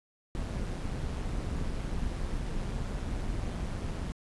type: noise with amplitude modulation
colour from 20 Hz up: brown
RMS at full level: -31 dBFS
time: 0.35-4.12 s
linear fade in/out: 0 ms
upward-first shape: sine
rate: 183 Hz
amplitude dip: 55%
effects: resampled to 24000 Hz